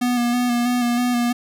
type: tone with vibrato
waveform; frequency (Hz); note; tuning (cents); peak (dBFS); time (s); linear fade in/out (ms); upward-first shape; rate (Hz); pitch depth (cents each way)
square; 242.8; B3; -29; -18; 0.01-1.33; 10; square; 3.1; 23
effects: none

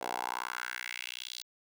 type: tone with high-pass filter sweep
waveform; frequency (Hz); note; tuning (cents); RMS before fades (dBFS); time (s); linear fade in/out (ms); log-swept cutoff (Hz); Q
10% pulse; 61.2; B1; -15; -39; 0.01-1.43; 5; 610 to 4300; 3.1
effects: none

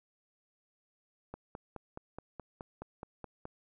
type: click train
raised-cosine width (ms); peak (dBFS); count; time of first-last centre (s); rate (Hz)
1; -28; 11; 1.34-3.454; 4.73
effects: none

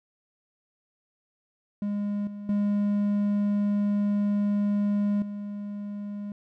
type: tone with level steps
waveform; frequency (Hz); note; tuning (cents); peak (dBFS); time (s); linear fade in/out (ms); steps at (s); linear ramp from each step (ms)
triangle; 204.7; G#3; -25; -24 / -33 / -20 / -30; 1.82-6.32; 2; 2.27 / 2.49 / 5.22; 2
effects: none

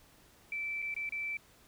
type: tone with dropouts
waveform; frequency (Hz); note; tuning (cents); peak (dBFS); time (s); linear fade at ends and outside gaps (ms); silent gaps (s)
sine; 2327; D7; -17; -34; 0.52-1.37; 2; 0.82-0.824 / 0.942-0.964 / 1.092-1.122
effects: pink hiss -62 dBFS RMS until 1.67 s

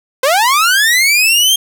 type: linear sweep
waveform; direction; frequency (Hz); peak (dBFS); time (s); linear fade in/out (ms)
sawtooth; up; 497.4 to 3227; -5; 0.23-1.56; 5
effects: 7-bit

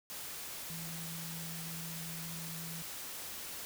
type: tone in noise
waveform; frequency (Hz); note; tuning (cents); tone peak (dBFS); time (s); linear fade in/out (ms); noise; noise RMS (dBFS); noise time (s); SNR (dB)
sine; 164.81; E3; 0; -44; 0.7-2.82; 0; white; -44; 0.1-3.65; -3
effects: none

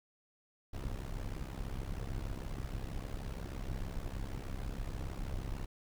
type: noise with amplitude modulation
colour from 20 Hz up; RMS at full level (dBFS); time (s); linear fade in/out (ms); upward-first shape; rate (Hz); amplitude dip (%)
brown; -36; 0.73-5.66; 10; sine; 66.4; 85
effects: none

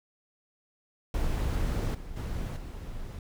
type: noise with level steps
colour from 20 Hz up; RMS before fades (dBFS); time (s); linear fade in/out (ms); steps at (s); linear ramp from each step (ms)
brown; -28 / -41 / -33 / -39; 1.14-3.19; 2; 1.94 / 2.16 / 2.56; 10
effects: none

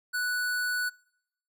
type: tone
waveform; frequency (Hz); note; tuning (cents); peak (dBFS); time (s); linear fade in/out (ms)
square; 1480; F#6; 0; -28; 0.13-0.9; 20
effects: noise-tail reverb RT60 0.8 s tail -26 dB re dry

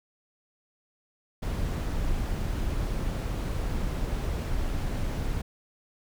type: noise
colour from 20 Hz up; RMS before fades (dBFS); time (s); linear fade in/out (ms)
brown; -29; 1.42-5.42; 10
effects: none

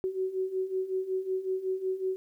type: beating tone pair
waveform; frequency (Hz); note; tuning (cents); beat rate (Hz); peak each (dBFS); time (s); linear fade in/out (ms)
sine; 373 / 378.4; F#4 / F#4; +14 / +39; 5.4; -34 / -30; 0.04-2.16; 0
effects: 11-bit

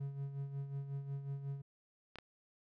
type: tone with tremolo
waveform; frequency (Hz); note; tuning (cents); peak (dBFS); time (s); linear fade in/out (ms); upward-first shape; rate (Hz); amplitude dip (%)
triangle; 139; C#3; +5; -35; 0-1.62; 10; sine; 5.5; 60
type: clicks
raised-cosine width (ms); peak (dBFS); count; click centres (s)
0.3; -32; 2; 2.157 / 2.186
effects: none

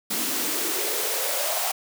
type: noise with high-pass filter sweep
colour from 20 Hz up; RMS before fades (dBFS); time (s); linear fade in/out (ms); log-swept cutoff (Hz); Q
white; -26; 0.1-1.72; 10; 230 to 730; 5.4
effects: none

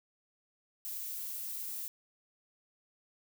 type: noise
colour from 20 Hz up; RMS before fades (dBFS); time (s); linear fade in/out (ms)
violet; -40; 0.85-1.88; 0
effects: none

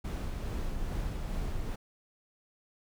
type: noise with tremolo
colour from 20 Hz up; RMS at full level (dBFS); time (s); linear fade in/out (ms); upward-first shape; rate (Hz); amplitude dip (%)
brown; -33; 0.04-1.76; 10; sine; 2.4; 25
effects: none

